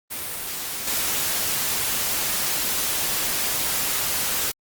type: noise with level steps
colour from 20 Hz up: white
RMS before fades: -30 / -24 dBFS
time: 0.1-4.52 s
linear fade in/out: 20 ms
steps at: 0.87 s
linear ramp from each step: 2 ms
effects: Opus 32 kbps